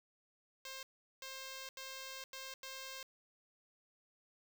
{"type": "tone bursts at uneven times", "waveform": "5% pulse", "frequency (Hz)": 530, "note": "C5", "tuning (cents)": 22, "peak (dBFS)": -34, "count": 5, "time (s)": [[0.65, 0.83], [1.22, 1.69], [1.77, 2.24], [2.33, 2.54], [2.63, 3.03]], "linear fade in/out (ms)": 2, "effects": ["10-bit"]}